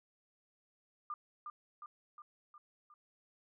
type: tone with echo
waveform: sine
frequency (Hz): 1202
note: D6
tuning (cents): +40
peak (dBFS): -38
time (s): 1.1-1.14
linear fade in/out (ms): 2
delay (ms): 360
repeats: 5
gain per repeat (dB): -4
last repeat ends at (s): 2.94
effects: none